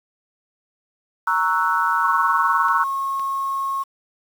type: chord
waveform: sine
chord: F# dominant seventh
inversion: first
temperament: equal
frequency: 932.3 / 1108.7 / 1318.5 / 1480 Hz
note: A#5 / C#6 / E6 / F#6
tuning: 0 / 0 / 0 / 0 cents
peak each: -22 / -24 / -21 / -23 dBFS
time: 1.27-2.84 s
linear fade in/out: 5 ms
type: tone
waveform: sine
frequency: 1089 Hz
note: C#6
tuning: 31 cents flat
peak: -21 dBFS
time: 2.03-3.84 s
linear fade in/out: 20 ms
type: clicks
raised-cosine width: 0.2 ms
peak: -22 dBFS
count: 2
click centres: 2.685 / 3.196 s
effects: 7-bit